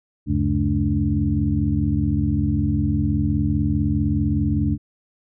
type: tone cluster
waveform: sine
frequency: 75.6 / 95.3 / 140.3 / 215.6 / 291.5 Hz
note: D#2 / G2 / C#3 / A3 / D4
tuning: -49 / -48 / +21 / -35 / -13 cents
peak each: -24 dBFS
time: 0.26-4.78 s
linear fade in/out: 50 ms
effects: none